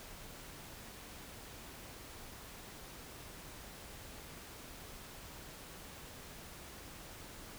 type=silence; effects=pink hiss -51 dBFS RMS until 7.58 s